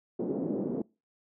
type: band-pass noise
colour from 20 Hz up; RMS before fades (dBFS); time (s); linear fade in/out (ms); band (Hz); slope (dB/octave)
white; -32; 0.19-0.82; 5; 190 to 410; 24
effects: noise-tail reverb RT60 0.3 s tail -25 dB re dry